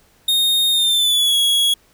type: tone with pitch glide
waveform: 45% pulse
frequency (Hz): 3700 to 3335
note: A#7 to G#7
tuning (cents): -14 to +7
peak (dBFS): -13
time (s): 0.28-1.74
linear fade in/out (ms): 5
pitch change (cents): -179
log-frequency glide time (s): 0.71-1.36
effects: pink hiss -55 dBFS RMS until 1.93 s